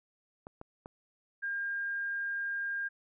clicks, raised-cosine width 1 ms, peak -30 dBFS, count 3, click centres 0.469 / 0.614 / 0.859 s
sine tone, 1608 Hz, G6, 44 cents sharp, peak -32 dBFS, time 1.42-2.89 s, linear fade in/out 20 ms
effects none

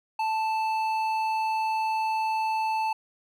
triangle tone with hard clipping, 880 Hz, A5, in tune, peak -26 dBFS, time 0.19-2.93 s, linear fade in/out 5 ms, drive 12 dB, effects none

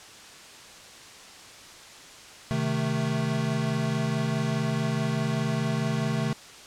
square chord, A diminished, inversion first, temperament equal, 130.81 / 155.56 / 220 Hz, C3 / Eb3 / A3, 0 / 0 / 0 cents, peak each -30 dBFS, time 2.51-6.33 s, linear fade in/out 0 ms, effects white hiss -46 dBFS RMS until 6.66 s + low-pass 7000 Hz 12 dB/octave

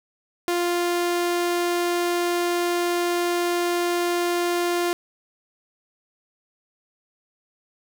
sawtooth tone, 349.2 Hz, F4, in tune, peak -17 dBFS, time 0.48-4.93 s, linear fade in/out 0 ms, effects none

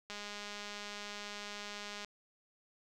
click train, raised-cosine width 0.2 ms, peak -27 dBFS, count 402, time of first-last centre 0.1-2.047 s, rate 206 Hz, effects none

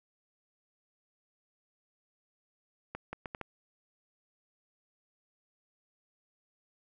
accelerating click train, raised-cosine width 0.5 ms, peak -23 dBFS, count 5, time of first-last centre 2.95-3.413 s, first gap 180 ms, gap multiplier 0.71, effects none

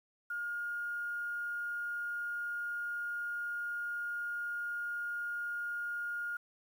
sine tone with quantisation, 1422 Hz, F6, 31 cents sharp, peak -35 dBFS, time 0.3-6.37 s, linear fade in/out 5 ms, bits 10, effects none

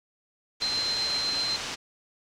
white low-pass noise, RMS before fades -35 dBFS, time 0.6-1.76 s, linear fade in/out 20 ms, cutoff 5900 Hz, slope 24 dB/octave
sine tone with tremolo, 4115 Hz, C8, 30 cents flat, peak -25 dBFS, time 0.62-1.56 s, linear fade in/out 0 ms, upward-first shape triangle, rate 8 Hz, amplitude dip 25%
effects none

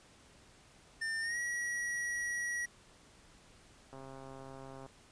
square tone with pitch glide, 1800 to 1918.1 Hz, A6 to A#6, +39 to +49 cents, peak -35 dBFS, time 1.01-2.66 s, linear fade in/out 10 ms, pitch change +110 cents, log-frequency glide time 1.21-1.38 s
click train, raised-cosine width 1 ms, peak -36 dBFS, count 126, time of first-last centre 3.93-4.863 s, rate 134 Hz
effects pink hiss -61 dBFS RMS until 5.11 s + resampled to 22050 Hz

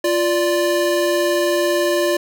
square tone pair together, 348 / 586 Hz, F4 / D5, -6 / -4 cents, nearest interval major sixth, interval 902 cents, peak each -19 dBFS, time 0.04-2.17 s, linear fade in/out 5 ms, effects none

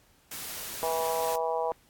white noise, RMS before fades -38 dBFS, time 0.31-1.36 s, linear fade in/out 5 ms
harmonic tone, 162.8 Hz, E3, 21 cents flat, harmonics 3 / 4 / 5 / 6 / 7, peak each -31 / -32 / -33 / -33 / -44 dBFS, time 0.83-1.72 s, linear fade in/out 0 ms
effects pink hiss -63 dBFS RMS until 1.89 s + AAC 64 kbps

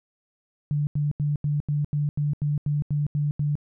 sine tone bursts, 146.83 Hz, D3, in tune, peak -21 dBFS, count 12, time 0.71-3.554 s, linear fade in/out 0 ms, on 160 ms, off 84 ms, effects none

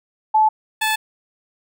sine / 15% pulse tone pair in turn, 866 / 869.9 Hz, A5 / A5, -28 / -20 cents, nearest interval unison, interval 8 cents, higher second, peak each -11 dBFS, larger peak neither, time 0.34-0.49 / 0.81-0.96 s, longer neither, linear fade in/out 10 ms, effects none

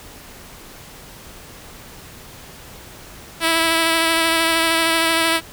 5% pulse tone with vibrato, 328.1 Hz, E4, 8 cents flat, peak -4 dBFS, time 3.4-5.41 s, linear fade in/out 50 ms, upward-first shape sine, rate 13 Hz, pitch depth 18 cents each way, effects pink hiss -40 dBFS RMS until 5.52 s

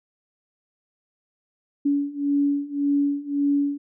sine beating tone pair, 283.5 / 285.3 Hz, C#4 / C#4, +39 / +50 cents, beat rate 1.8 Hz, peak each -24 / -22 dBFS, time 1.85-3.78 s, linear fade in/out 10 ms, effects none

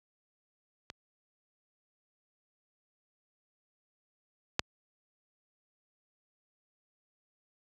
clicks, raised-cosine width 0.2 ms, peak -23 / -8 dBFS, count 2, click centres 0.901 / 4.594 s, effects high-pass 60 Hz 12 dB/octave

